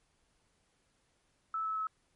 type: tone with pitch steps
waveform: sine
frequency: 1310 / 1301.7 / 1293.5 Hz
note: E6 / E6 / E6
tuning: -11 / -22 / -33 cents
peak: -32 dBFS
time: 1.54-1.87 s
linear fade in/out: 2 ms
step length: 110 ms
effects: pink hiss -74 dBFS RMS until 2.15 s + MP3 48 kbps